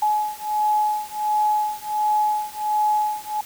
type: beating tone pair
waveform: sine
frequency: 846 / 847.4 Hz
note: G#5 / G#5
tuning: +32 / +35 cents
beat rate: 1.4 Hz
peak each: -22 dBFS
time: 0.02-3.41 s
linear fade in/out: 5 ms
effects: white hiss -41 dBFS RMS until 3.45 s